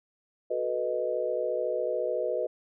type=chord; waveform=sine; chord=B dominant seventh; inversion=second; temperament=equal; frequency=370 / 440 / 493.9 / 622.3 Hz; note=F#4 / A4 / B4 / D#5; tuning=0 / 0 / 0 / 0 cents; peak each=-35 / -35 / -30 / -31 dBFS; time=0.5-2.47 s; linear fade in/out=10 ms; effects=none